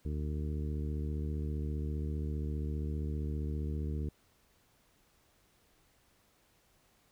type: harmonic tone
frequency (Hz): 75.1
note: D2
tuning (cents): +39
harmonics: 1 / 2 / 3 / 4 / 5 / 6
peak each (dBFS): -34 / -40 / -44 / -46 / -48 / -50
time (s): 0.05-4.09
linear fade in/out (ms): 5
effects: pink hiss -69 dBFS RMS until 7.11 s